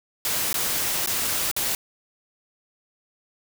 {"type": "noise with dropouts", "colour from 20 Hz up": "white", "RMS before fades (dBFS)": -25, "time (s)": [0.25, 1.75], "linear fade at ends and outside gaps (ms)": 1, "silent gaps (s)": [[0.53, 0.542], [1.061, 1.073], [1.514, 1.564]], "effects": []}